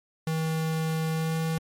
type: tone with pitch glide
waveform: square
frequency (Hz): 160 to 161.49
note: D#3 to E3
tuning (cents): +49 to -35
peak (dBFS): -26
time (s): 0.27-1.58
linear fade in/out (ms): 2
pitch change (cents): +16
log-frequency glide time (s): 1.11-1.37
effects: MP3 64 kbps